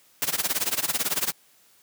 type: noise with tremolo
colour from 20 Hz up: white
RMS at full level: -23 dBFS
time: 0.22-1.32 s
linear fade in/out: 0 ms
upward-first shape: sine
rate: 18 Hz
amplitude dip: 90%
effects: white hiss -59 dBFS RMS until 1.82 s + high-pass 100 Hz 12 dB/octave